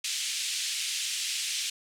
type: band-pass noise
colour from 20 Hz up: pink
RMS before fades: -32 dBFS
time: 0.04-1.7 s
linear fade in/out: 5 ms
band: 2600 to 9100 Hz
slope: 24 dB/octave
effects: none